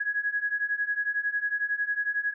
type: beating tone pair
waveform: sine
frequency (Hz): 1661.2 / 1672.2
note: G#6 / G#6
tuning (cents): 0 / +11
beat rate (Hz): 11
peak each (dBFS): -30 / -28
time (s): 0-2.34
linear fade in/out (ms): 10
effects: none